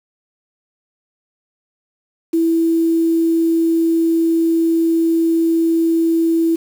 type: tone with quantisation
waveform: sine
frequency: 329.9 Hz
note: E4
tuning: 1 cent sharp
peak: -12 dBFS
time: 2.33-6.56 s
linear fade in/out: 10 ms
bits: 6
effects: none